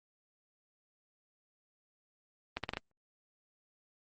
accelerating click train, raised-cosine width 0.3 ms, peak -18 dBFS, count 5, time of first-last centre 2.57-2.771 s, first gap 67 ms, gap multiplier 0.81, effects Opus 24 kbps

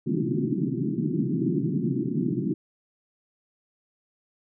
pink band-pass noise, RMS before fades -26 dBFS, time 0.06-2.54 s, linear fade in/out 10 ms, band 130 to 370 Hz, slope 96 dB/octave, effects none

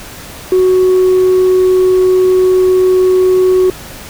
sine tone, 370.5 Hz, F#4, 2 cents sharp, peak -4 dBFS, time 0.52-3.7 s, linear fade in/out 2 ms, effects tanh soft clip ceiling -4 dBFS + pink hiss -30 dBFS RMS until 4.09 s

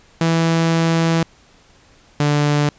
sawtooth tone pair in turn, 164.81 / 146.86 Hz, E3 / D3, 0 / 0 cents, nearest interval major second, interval 200 cents, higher first, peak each -10 dBFS, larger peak neither, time 0.21-1.23 / 2.2-2.69 s, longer first, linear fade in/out 2 ms, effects pink hiss -51 dBFS RMS until 2.78 s + resampled to 16000 Hz

